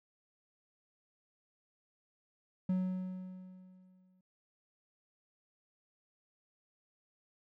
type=tone with exponential decay; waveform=triangle; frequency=185 Hz; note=F#3; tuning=in tune; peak=-26 dBFS; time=2.69-4.21 s; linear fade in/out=5 ms; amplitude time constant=330 ms; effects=none